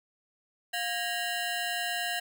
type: ring-modulated tone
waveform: 20% pulse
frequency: 1171 Hz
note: D6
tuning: 5 cents flat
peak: -22 dBFS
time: 0.73-2.2 s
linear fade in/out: 10 ms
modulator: 465 Hz
effects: none